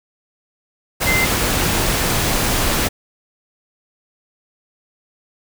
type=tone in noise; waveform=sine; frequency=2075 Hz; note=C7; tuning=15 cents flat; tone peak=-16 dBFS; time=1.06-1.26 s; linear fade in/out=20 ms; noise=pink; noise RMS=-18 dBFS; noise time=1-2.89 s; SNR=-1 dB; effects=none